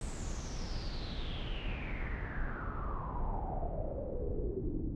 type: noise with low-pass filter sweep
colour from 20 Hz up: brown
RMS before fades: -37 dBFS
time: 0.01-4.95 s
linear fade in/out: 2 ms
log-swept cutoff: 8300 to 290 Hz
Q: 7.5
effects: none